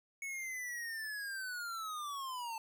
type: linear sweep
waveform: square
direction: down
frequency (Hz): 2217 to 880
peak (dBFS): -40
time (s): 0.22-2.58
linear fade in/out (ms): 2
effects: none